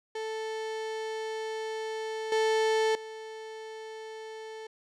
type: tone with level steps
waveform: 35% pulse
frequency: 440 Hz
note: A4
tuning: in tune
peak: -31 / -22 / -38 dBFS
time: 0.15-4.67 s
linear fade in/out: 5 ms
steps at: 2.32 / 2.95 s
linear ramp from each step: 2 ms
effects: low-pass 6000 Hz 12 dB/octave